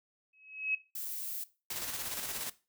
sine tone with exponential growth, 2563 Hz, E7, 49 cents flat, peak -27 dBFS, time 0.33-0.75 s, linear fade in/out 5 ms, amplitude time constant 91 ms
violet noise, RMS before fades -39 dBFS, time 0.95-1.44 s, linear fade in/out 5 ms
white noise with tremolo, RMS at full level -37 dBFS, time 1.7-2.5 s, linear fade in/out 5 ms, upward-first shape square, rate 17 Hz, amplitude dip 35%
effects noise-tail reverb RT60 0.3 s tail -17 dB re dry

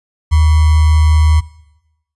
sine tone with sample-and-hold, 77.78 Hz, D#2, in tune, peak -6 dBFS, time 0.31-1.41 s, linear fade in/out 20 ms, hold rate 1050 Hz, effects noise-tail reverb RT60 0.9 s tail -19 dB re dry + resampled to 24000 Hz

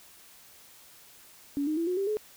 sine tone with pitch steps, 284.1 / 308 / 334 / 362.1 / 392.6 / 425.7 Hz, C#4 / D#4 / E4 / F#4 / G4 / G#4, +43 / -17 / +23 / -37 / +3 / +43 cents, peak -26 dBFS, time 1.57-2.17 s, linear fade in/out 0 ms, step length 100 ms, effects white hiss -54 dBFS RMS until 2.36 s

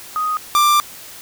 sine / 45% pulse tone pair in turn, 1246 / 1183.5 Hz, D#6 / D6, +2 / +13 cents, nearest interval minor second, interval 89 cents, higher first, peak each -17 / -11 dBFS, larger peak second, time 0.16-0.37 / 0.55-0.8 s, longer second, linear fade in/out 0 ms, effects white hiss -37 dBFS RMS until 1.21 s

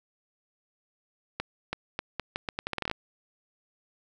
accelerating click train, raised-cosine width 0.3 ms, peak -14 dBFS, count 15, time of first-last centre 1.4-2.913 s, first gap 330 ms, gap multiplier 0.79, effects none

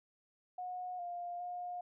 sine tone with pitch steps, 727 / 702 / 713 Hz, F#5 / F5 / F5, -31 / +9 / +36 cents, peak -39 dBFS, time 0.58-1.81 s, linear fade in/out 5 ms, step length 410 ms, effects none

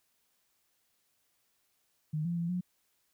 sine tone with pitch steps, 153.8 / 171.6 / 169.6 / 179.6 Hz, D#3 / F3 / E3 / F3, -20 / -30 / +50 / +49 cents, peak -30 dBFS, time 2.13-2.61 s, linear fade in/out 10 ms, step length 120 ms, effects white hiss -75 dBFS RMS until 3.13 s

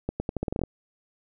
accelerating click train, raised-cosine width 2 ms, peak -14 dBFS, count 11, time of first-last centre 0.09-0.637 s, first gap 110 ms, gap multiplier 0.83, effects none

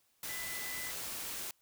sine tone in noise, 2000 Hz, B6, 21 cents sharp, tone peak -43 dBFS, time 0.29-0.91 s, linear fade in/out 2 ms, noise white, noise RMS -41 dBFS, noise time 0.23-1.51 s, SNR -5 dB, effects white hiss -73 dBFS RMS until 1.61 s

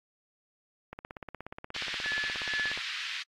click train, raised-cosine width 0.5 ms, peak -25 dBFS, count 32, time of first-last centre 0.93-2.775 s, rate 16.8 Hz
white band-pass noise, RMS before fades -37 dBFS, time 1.74-3.23 s, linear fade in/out 10 ms, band 1600 to 3900 Hz, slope 24 dB/octave
sine tone with tremolo, 1723 Hz, A6, 37 cents flat, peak -29 dBFS, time 2.04-2.73 s, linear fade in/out 0 ms, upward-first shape sine, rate 2.2 Hz, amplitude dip 80%
effects AAC 48 kbps

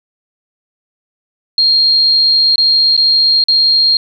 sine tone with dropouts, 4225 Hz, C8, 16 cents sharp, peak -7 dBFS, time 1.58-3.97 s, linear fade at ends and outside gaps 2 ms, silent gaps 2.558-2.58 / 2.966-2.976 / 3.439-3.484 s, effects none

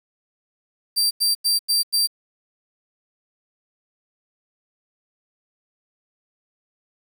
sawtooth tone bursts, 4699 Hz, D8, in tune, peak -14 dBFS, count 5, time 0.96-2.074 s, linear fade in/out 20 ms, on 150 ms, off 91 ms, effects 8-bit

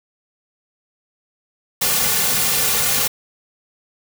white noise with comb filter, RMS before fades -18 dBFS, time 1.81-3.08 s, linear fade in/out 10 ms, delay 3.1 ms, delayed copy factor -0.9, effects none

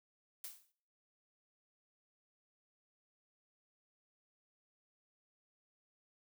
blue noise with exponential decay, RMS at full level -43 dBFS, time 0.44-0.72 s, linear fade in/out 2 ms, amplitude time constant 59 ms, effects noise-tail reverb RT60 0.6 s tail -23 dB re dry

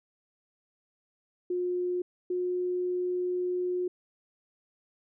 sine tone pair in turn, 358.3 / 360.4 Hz, F4 / F#4, +44 / -45 cents, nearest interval unison, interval 11 cents, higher second, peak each -27 dBFS, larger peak neither, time 1.5-2.02 / 2.3-3.88 s, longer second, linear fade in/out 5 ms, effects none

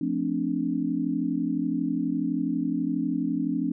sine chord, D minor seventh, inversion first, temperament equal, 174.61 / 220 / 261.6 / 293.7 Hz, F3 / A3 / C4 / D4, 0 / 0 / 0 / 0 cents, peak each -32 / -32 / -28 / -28 dBFS, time 0.01-3.72 s, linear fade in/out 5 ms, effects none

